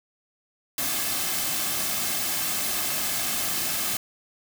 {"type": "noise with comb filter", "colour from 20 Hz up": "white", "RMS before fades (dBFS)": -27, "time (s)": [0.78, 3.97], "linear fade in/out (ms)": 2, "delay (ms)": 2.1, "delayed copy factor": -0.5, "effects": []}